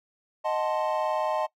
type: chord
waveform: triangle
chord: D# diminished seventh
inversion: none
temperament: equal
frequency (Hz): 622.3 / 740 / 880 / 1046.5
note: D#5 / F#5 / A5 / C6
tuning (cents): 0 / 0 / 0 / 0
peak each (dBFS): -26 / -31 / -28 / -31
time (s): 0.44-1.47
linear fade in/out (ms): 20
effects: noise-tail reverb RT60 0.1 s tail -20 dB re dry